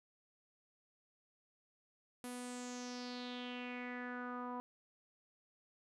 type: tone with low-pass filter sweep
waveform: sawtooth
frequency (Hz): 246.9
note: B3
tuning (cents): 0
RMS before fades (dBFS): -45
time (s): 2.24-4.6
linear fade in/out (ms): 0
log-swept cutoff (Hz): 11000 to 990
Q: 4.6
effects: none